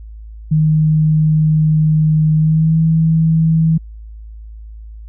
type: tone with pitch glide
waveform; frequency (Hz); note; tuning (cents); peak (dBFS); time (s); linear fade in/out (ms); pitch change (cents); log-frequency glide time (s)
sine; 155.56 to 161.42; D#3 to E3; 0 to -36; -9; 0.51-3.78; 10; +64; 2.35-2.78
effects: added 54 Hz sine -30 dBFS peak until 5.08 s